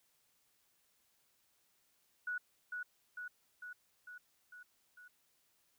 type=tone with echo; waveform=sine; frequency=1468 Hz; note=F#6; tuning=14 cents flat; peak=-36 dBFS; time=2.27-2.38 s; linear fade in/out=5 ms; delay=450 ms; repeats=6; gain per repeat=-3 dB; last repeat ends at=5.08 s; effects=white hiss -75 dBFS RMS until 5.78 s